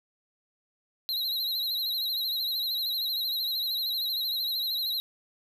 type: tone with vibrato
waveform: square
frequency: 4000 Hz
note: B7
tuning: 21 cents sharp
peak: -28 dBFS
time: 1.09-5 s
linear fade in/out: 0 ms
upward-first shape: sine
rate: 13 Hz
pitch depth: 85 cents each way
effects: none